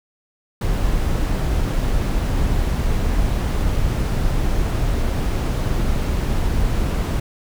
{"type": "noise", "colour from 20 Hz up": "brown", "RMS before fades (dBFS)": -19, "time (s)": [0.61, 7.2], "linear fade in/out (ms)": 5, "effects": []}